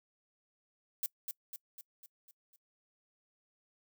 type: noise with echo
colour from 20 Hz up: violet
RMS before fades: -34 dBFS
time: 1.03-1.06 s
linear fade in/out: 0 ms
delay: 250 ms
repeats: 6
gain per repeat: -5 dB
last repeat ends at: 2.56 s
effects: noise-tail reverb RT60 0.1 s tail -24 dB re dry